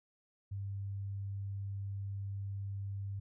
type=tone; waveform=sine; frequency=99 Hz; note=G2; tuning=18 cents sharp; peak=-37 dBFS; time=0.51-3.2 s; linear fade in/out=10 ms; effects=none